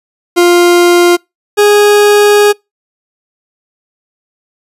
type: tone pair in turn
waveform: 40% pulse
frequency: 350 / 413.4 Hz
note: F4 / G#4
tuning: +4 / -8 cents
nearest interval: minor third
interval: 288 cents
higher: second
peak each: -3 dBFS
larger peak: neither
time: 0.36-1.17 / 1.57-2.53 s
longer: second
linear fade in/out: 20 ms
effects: noise-tail reverb RT60 0.2 s tail -26 dB re dry + resampled to 32000 Hz